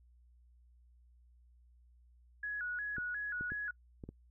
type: tone with vibrato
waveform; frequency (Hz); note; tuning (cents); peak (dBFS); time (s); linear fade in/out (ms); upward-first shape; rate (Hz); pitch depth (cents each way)
sine; 1566; G6; -2; -36; 2.43-3.71; 5; square; 2.8; 120
type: clicks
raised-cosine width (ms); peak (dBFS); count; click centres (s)
3; -32; 5; 2.983 / 3.41 / 3.52 / 4.038 / 4.09
effects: noise-tail reverb RT60 0.1 s tail -26 dB re dry + added 60 Hz sine -61 dBFS peak until 4.3 s